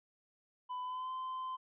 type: tone with pitch glide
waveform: triangle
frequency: 1000 to 1032.3 Hz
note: B5 to C6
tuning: +21 to -24 cents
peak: -36 dBFS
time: 0.69-1.57 s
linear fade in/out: 20 ms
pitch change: +55 cents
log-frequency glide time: 0.82-1.11 s
effects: resampled to 8000 Hz